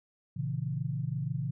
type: chord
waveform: sine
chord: A# diminished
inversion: none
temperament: equal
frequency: 116.54 / 138.59 / 164.81 Hz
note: A#2 / C#3 / E3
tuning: 0 / 0 / 0 cents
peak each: -36 / -33 / -36 dBFS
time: 0.36-1.51 s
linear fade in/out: 10 ms
effects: none